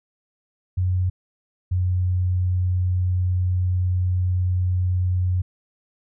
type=tone pair in turn; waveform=sine; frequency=91.5 / 90.92 Hz; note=F#2 / F#2; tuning=-19 / -30 cents; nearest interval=unison; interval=11 cents; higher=first; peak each=-18 / -18 dBFS; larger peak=neither; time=0.77-1.1 / 1.71-5.42 s; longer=second; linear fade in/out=10 ms; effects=none